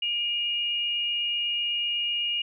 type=tone pair together; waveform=sine; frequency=2400 / 2854 Hz; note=D7 / F7; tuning=+37 / +37 cents; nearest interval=minor third; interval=300 cents; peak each=-36 / -25 dBFS; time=0.02-2.42 s; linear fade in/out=5 ms; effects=none